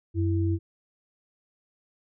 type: tone pair together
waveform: sine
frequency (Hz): 92.97 / 331.3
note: F#2 / E4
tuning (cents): +9 / +9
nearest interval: octave + minor seventh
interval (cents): 2200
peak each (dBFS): -23 / -28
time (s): 0.14-0.59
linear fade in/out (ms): 50
effects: none